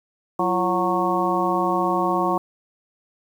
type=harmonic tone with a mistuned harmonic; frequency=183.4 Hz; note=F#3; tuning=15 cents flat; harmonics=1 / 2 / 3 / 4 / 5 / 6; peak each=-28 / -24 / -29 / -25 / -26 / -24 dBFS; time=0.39-2.38 s; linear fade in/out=5 ms; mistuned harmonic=2; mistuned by=-110 cents; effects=8-bit